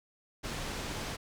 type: low-pass noise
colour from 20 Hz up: pink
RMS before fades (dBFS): -38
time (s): 0.43-1.17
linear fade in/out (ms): 20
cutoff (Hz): 7300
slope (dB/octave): 12
effects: none